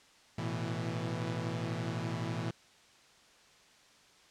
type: chord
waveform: sawtooth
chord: A suspended second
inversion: none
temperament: equal with one note detuned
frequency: 111.54 / 123.47 / 164.81 Hz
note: A2 / B2 / E3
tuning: +24 / 0 / 0 cents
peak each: -34 / -35 / -34 dBFS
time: 0.38-2.51 s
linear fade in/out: 5 ms
effects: white hiss -61 dBFS RMS until 4.3 s + low-pass 6000 Hz 12 dB/octave